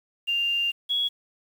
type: tone pair in turn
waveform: sine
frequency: 2794 / 3344 Hz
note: F7 / G#7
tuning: 0 / +11 cents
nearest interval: minor third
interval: 311 cents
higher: second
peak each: -22 dBFS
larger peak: neither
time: 0.27-0.72 / 0.89-1.09 s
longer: first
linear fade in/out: 20 ms
effects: 8-bit